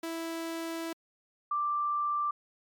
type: tone pair in turn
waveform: sawtooth / sine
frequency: 329.6 / 1177.5 Hz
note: E4 / D6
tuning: 0 / +4 cents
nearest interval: octave + minor seventh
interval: 2204 cents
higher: second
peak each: -30 / -27 dBFS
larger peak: second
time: 0.03-0.93 / 1.51-2.31 s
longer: first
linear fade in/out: 5 ms
effects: MP3 96 kbps